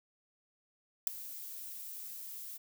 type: noise with ADSR envelope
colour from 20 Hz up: violet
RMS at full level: -23 dBFS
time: 1.07-2.58 s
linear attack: 4 ms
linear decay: 4 ms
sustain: -22 dB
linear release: 16 ms
effects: none